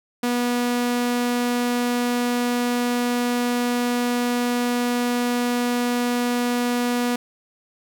sawtooth tone, 243.1 Hz, B3, 27 cents flat, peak -16 dBFS, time 0.23-7.16 s, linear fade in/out 5 ms, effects none

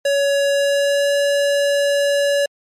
square tone with pitch glide, 562 to 568.2 Hz, C#5 to C#5, +24 to +43 cents, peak -15 dBFS, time 0.05-2.46 s, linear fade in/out 5 ms, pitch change +19 cents, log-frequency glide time 0.49-1.14 s, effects low-pass 10000 Hz 12 dB/octave + MP3 64 kbps

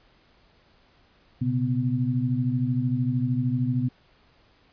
sine tone cluster, 121.4 / 134.5 / 249.7 Hz, B2 / C3 / B3, -29 / +48 / +19 cents, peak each -26 / -27 / -26 dBFS, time 1.41-3.89 s, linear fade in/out 10 ms, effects pink hiss -60 dBFS RMS until 4.72 s + resampled to 11025 Hz

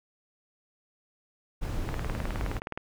brown noise, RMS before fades -32 dBFS, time 1.61-2.6 s, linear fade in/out 20 ms
click train, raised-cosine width 0.5 ms, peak -19 dBFS, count 18, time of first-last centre 1.89-2.775 s, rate 19.2 Hz
effects none

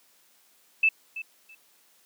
sine tone with echo, 2632 Hz, E7, 3 cents flat, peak -17 dBFS, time 0.83-0.89 s, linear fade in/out 5 ms, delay 330 ms, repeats 2, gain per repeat -15 dB, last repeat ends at 1.55 s, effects white hiss -62 dBFS RMS until 2.05 s + high-pass 200 Hz 12 dB/octave

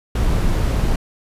brown noise, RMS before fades -17 dBFS, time 0.15-0.96 s, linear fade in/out 5 ms, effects resampled to 32000 Hz

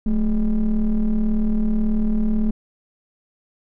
triangle ring-modulated tone, 98.9 Hz, G2, 16 cents sharp, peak -11 dBFS, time 0.06-2.51 s, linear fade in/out 5 ms, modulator 118 Hz, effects none

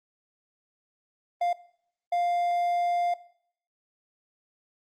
triangle tone bursts at uneven times, 700 Hz, F5, 4 cents sharp, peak -21 dBFS, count 2, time 1.41-1.53 / 2.12-3.14 s, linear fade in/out 5 ms, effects noise-tail reverb RT60 0.6 s tail -18 dB re dry + Opus 32 kbps

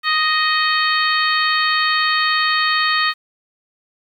harmonic tone with a mistuned harmonic, 622.3 Hz, D#5, in tune, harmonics 2 / 3 / 4 / 5 / 6 / 7, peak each -19 / -19 / -25 / -26 / -25 / -23 dBFS, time 0.03-3.14 s, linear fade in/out 50 ms, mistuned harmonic 4, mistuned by +23 cents, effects 8-bit

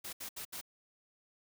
white noise bursts, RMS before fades -43 dBFS, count 4, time 0.04-0.613 s, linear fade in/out 10 ms, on 90 ms, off 71 ms, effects none

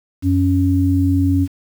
sine tone pair together, 92.41 / 277.2 Hz, F#2 / C#4, -2 / 0 cents, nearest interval octave + perfect fifth, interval 1902 cents, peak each -15 dBFS, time 0.22-1.48 s, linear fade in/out 50 ms, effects 7-bit

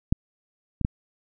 clicks, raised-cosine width 5 ms, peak -7 / -16 / -9 dBFS, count 3, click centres 0.125 / 0.813 / 0.849 s, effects none

